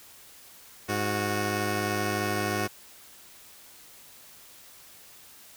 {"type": "tone pair together", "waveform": "10% pulse", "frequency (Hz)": [103.1, 367.4], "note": ["G#2", "F#4"], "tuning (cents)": [-12, -12], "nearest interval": "octave + minor seventh", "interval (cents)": 2200, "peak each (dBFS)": -21, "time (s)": [0.88, 2.68], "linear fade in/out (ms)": 20, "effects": ["white hiss -51 dBFS RMS until 5.56 s"]}